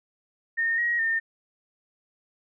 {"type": "tone with pitch steps", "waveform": "sine", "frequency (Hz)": [1832, 1894, 1816], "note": ["A#6", "A#6", "A#6"], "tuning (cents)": [-31, 27, -46], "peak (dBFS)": -22, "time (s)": [0.57, 1.2], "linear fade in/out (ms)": 20, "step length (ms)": 210, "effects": []}